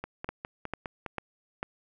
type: two click trains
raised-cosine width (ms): 0.5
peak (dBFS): -20 / -17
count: 6 / 4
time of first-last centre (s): 0.04-1.062 / 0.29-1.629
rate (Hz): 4.89 / 2.24
effects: none